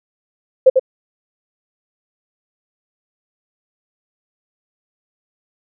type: tone with echo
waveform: sine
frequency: 521 Hz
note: C5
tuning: 7 cents flat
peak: -3 dBFS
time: 0.66-0.7 s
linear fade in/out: 10 ms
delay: 96 ms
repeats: 1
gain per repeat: -5 dB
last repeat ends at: 0.796 s
effects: none